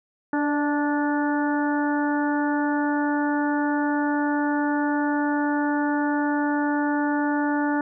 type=harmonic tone with a mistuned harmonic; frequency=291.8 Hz; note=D4; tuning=11 cents flat; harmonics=1 / 2 / 3 / 4 / 5 / 6; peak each=-22 / -32 / -28 / -37 / -31 / -35 dBFS; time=0.33-7.81 s; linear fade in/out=2 ms; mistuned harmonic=2; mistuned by=+25 cents; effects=none